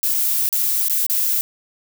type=noise with dropouts; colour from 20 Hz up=violet; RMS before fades=-19 dBFS; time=0.03-1.41 s; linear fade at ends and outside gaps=0 ms; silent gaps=0.142-0.146 / 0.49-0.527 / 0.884-0.897 / 1.065-1.098 s; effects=none